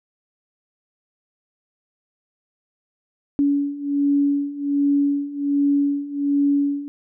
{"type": "beating tone pair", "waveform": "sine", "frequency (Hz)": [283.1, 284.4], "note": ["C#4", "C#4"], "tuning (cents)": [37, 45], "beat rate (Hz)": 1.3, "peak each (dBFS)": [-22, -19], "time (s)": [3.39, 6.88], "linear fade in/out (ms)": 0, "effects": []}